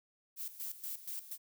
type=noise with tremolo; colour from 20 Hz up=violet; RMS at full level=-41 dBFS; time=0.36-1.38 s; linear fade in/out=50 ms; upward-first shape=square; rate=4.2 Hz; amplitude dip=75%; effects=none